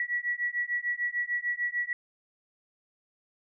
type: beating tone pair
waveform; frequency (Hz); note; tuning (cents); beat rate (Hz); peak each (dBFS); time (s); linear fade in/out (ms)
sine; 1933 / 1939.7; B6 / B6; -38 / -32; 6.7; -31; 0-1.93; 2
effects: none